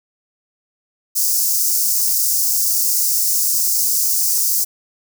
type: high-pass noise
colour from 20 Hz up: white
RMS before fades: -17 dBFS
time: 1.15-4.65 s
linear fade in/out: 20 ms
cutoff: 5000 Hz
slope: 48 dB/octave
effects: none